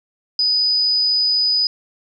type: tone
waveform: sine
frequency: 4978 Hz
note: D#8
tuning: in tune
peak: -14 dBFS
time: 0.39-1.67 s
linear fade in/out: 2 ms
effects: none